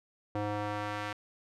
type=tone with band-pass filter sweep; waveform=square; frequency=104.2 Hz; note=G#2; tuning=6 cents sharp; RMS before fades=-35 dBFS; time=0.35-1.13 s; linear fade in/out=5 ms; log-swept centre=590 to 1700 Hz; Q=0.86; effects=none